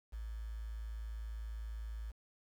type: tone with quantisation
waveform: sine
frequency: 55 Hz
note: A1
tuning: in tune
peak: -40 dBFS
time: 0.12-2.12 s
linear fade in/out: 20 ms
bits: 10
effects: none